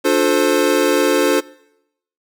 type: chord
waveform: square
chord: D minor seventh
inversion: none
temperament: equal with one note detuned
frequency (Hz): 293.7 / 357 / 440 / 523.3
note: D4 / F4 / A4 / C5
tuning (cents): 0 / +38 / 0 / 0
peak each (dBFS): -19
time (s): 0.04-1.41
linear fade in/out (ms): 20
effects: noise-tail reverb RT60 0.8 s tail -22 dB re dry